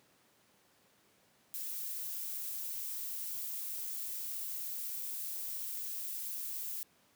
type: noise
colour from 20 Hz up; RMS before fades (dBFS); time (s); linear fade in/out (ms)
violet; -40; 1.54-6.83; 0
effects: pink hiss -68 dBFS RMS until 7.15 s + high-pass 150 Hz 12 dB/octave